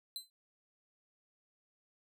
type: tone with exponential decay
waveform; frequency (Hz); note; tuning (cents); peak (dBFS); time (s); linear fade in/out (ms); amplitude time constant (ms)
sawtooth; 4052; B7; +44; -33; 0.16-0.3; 1; 29
effects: none